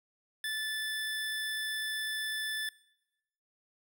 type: tone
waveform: 25% pulse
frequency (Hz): 1748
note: A6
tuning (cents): -12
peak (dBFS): -29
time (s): 0.44-2.69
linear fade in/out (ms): 2
effects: noise-tail reverb RT60 0.9 s tail -22 dB re dry